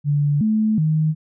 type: tone with pitch steps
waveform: sine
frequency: 145.3 / 216.8 / 155.9 Hz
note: D3 / A3 / D#3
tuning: -18 / -25 / +4 cents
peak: -15 dBFS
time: 0.04-1.15 s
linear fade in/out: 50 ms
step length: 370 ms
effects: none